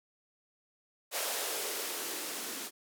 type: noise with band-pass filter sweep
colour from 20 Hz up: violet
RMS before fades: -37 dBFS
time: 1.11-2.71 s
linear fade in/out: 50 ms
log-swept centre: 540 to 260 Hz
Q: 2.9
effects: none